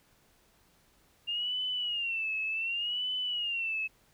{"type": "tone with vibrato", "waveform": "sine", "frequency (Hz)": 2793, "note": "F7", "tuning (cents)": -1, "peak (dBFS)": -30, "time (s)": [1.27, 3.88], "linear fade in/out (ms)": 20, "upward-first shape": "sine", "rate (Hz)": 0.67, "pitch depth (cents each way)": 130, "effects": ["pink hiss -66 dBFS RMS until 4.13 s"]}